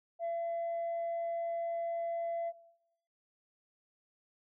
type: tone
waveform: sine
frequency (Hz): 676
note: E5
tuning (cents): +43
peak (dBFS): -31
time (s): 0.19-2.53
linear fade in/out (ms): 50
effects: noise-tail reverb RT60 1.0 s tail -20 dB re dry + tanh soft clip ceiling -31 dBFS